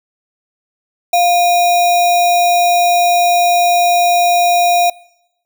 sine tone with sample-and-hold, 700 Hz, F5, 4 cents sharp, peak -8 dBFS, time 1.13-4.9 s, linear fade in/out 5 ms, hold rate 3150 Hz, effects noise-tail reverb RT60 0.9 s tail -25 dB re dry

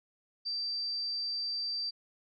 sine tone, 4675 Hz, D8, 9 cents flat, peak -32 dBFS, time 0.45-1.91 s, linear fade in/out 20 ms, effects none

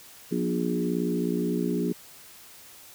harmonic tone with a mistuned harmonic, 59.2 Hz, A#1, 27 cents sharp, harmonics 3 / 4 / 5 / 6 / 7, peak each -29 / -30 / -31 / -32 / -32 dBFS, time 0.31-1.93 s, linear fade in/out 10 ms, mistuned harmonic 4, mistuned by +22 cents, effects white hiss -49 dBFS RMS until 2.94 s

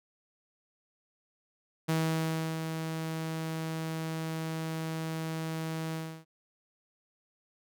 sawtooth tone with ADSR envelope, 160.8 Hz, E3, 43 cents flat, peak -22 dBFS, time 1.88-6.25 s, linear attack 15 ms, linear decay 680 ms, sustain -7 dB, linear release 310 ms, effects none

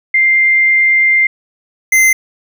sine / square tone pair in turn, 2097 / 2073 Hz, C7 / C7, +3 / -17 cents, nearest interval unison, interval 20 cents, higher first, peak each -7 dBFS, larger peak neither, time 0.14-1.27 / 1.92-2.13 s, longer first, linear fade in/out 5 ms, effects none

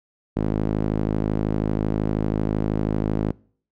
sawtooth tone with band-pass filter, 52.8 Hz, G#1, 29 cents sharp, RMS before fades -23 dBFS, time 0.36-3.32 s, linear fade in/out 10 ms, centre 270 Hz, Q 1, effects noise-tail reverb RT60 0.5 s tail -24 dB re dry

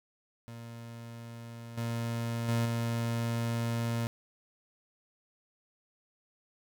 30% pulse tone with level steps, 116.54 Hz, A#2, in tune, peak -40 / -29 / -24 / -27 dBFS, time 0.48-4.07 s, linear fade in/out 0 ms, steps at 1.77 / 2.48 / 2.65 s, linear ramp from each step 10 ms, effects none

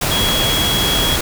sine tone in noise, 3322 Hz, G#7, in tune, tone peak -17 dBFS, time 0.11-1.16 s, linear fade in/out 5 ms, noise pink, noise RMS -18 dBFS, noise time 0.01-1.21 s, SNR -2 dB, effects none

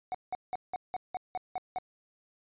triangle tone bursts, 740 Hz, F#5, in tune, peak -29 dBFS, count 9, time 0.12-1.785 s, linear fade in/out 0 ms, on 25 ms, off 180 ms, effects resampled to 8000 Hz

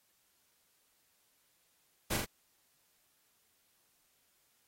pink noise with echo, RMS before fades -34 dBFS, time 2.1-2.17 s, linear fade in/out 10 ms, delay 41 ms, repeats 2, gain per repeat -3 dB, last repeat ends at 2.252 s, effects white hiss -73 dBFS RMS until 4.67 s + AAC 48 kbps

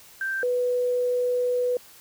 sine tone pair in turn, 1568 / 493.9 Hz, G6 / B4, 0 / 0 cents, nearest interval octave + minor sixth, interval 2000 cents, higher first, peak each -25 / -21 dBFS, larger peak second, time 0.21-0.43 / 0.43-1.77 s, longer second, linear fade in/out 2 ms, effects white hiss -50 dBFS RMS until 2 s

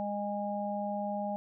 harmonic tone, 204.7 Hz, G#3, 25 cents flat, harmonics 1 / 3 / 4, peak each -36 / -36 / -36 dBFS, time 0-1.36 s, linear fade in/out 0 ms, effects none

